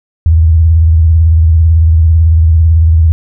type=tone with vibrato; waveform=sine; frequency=81 Hz; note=E2; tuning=30 cents flat; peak=-3 dBFS; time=0.26-3.12 s; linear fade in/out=0 ms; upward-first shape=triangle; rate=18 Hz; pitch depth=120 cents each way; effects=none